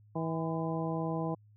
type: harmonic tone with a mistuned harmonic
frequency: 162.2 Hz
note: E3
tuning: 28 cents flat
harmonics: 1 / 2 / 3 / 4 / 5 / 6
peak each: -34 / -37 / -39 / -40 / -41 / -42 dBFS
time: 0.15-1.35 s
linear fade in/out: 10 ms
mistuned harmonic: 6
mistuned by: +65 cents
effects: added 105 Hz sine -57 dBFS peak until 1.56 s